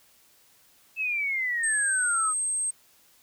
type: exponential sweep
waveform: sine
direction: down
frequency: 2637 to 1244.5 Hz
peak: -25 dBFS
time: 0.96-2.34 s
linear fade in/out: 50 ms
type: tone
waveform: sine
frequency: 8372 Hz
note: C9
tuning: in tune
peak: -25 dBFS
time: 1.63-2.71 s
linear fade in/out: 10 ms
effects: white hiss -60 dBFS RMS until 3.22 s